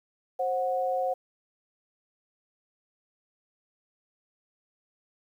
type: tone pair together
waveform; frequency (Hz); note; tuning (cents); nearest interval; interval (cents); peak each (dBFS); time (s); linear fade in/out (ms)
sine; 529.4 / 735; C5 / F#5; +20 / -12; tritone; 568; -28; 0.39-1.14; 10
effects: 10-bit